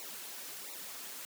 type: noise with flanger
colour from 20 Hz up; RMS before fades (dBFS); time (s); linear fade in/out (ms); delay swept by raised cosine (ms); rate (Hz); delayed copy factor
white; -45; 0-1.25; 0; 0.61 to 6.51; 1.4; -0.8
effects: high-pass 200 Hz 12 dB/octave